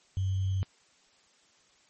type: tone with sample-and-hold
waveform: sine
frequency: 95.2 Hz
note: F#2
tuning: 50 cents sharp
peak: -26 dBFS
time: 0.17-0.63 s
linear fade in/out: 0 ms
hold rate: 3150 Hz
effects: white hiss -64 dBFS RMS until 1.89 s + MP3 32 kbps